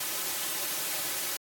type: noise with comb filter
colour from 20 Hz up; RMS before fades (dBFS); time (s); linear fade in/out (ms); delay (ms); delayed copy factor
white; -32; 0-1.37; 5; 4.3; -0.6
effects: high-pass 200 Hz 12 dB/octave + AAC 64 kbps